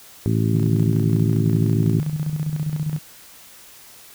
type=harmonic tone; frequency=55 Hz; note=A1; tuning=in tune; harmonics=2 / 3 / 4 / 5 / 6 / 7; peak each=-19 / -23 / -25 / -27 / -29 / -30 dBFS; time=0.26-2 s; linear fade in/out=0 ms
type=tone with tremolo; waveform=sine; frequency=152.8 Hz; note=D#3; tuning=31 cents flat; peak=-19 dBFS; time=0.53-2.99 s; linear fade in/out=10 ms; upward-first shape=square; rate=15 Hz; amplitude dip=60%
effects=white hiss -45 dBFS RMS until 4.14 s